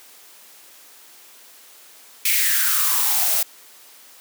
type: noise with high-pass filter sweep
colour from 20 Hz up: blue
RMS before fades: -19 dBFS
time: 2.25-3.43 s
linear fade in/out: 5 ms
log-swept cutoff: 2400 to 560 Hz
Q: 5.6
effects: white hiss -47 dBFS RMS until 4.2 s + high-pass 300 Hz 12 dB/octave